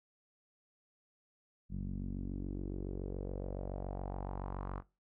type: tone with low-pass filter sweep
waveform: sawtooth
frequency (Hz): 47.1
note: F#1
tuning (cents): +32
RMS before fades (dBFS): -40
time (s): 1.69-4.83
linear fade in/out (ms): 50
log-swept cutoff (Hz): 190 to 1200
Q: 3
effects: noise-tail reverb RT60 0.3 s tail -21 dB re dry